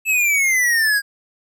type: exponential sweep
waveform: square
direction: down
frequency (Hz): 2637 to 1615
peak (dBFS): -15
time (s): 0.05-1.02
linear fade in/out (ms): 50
effects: none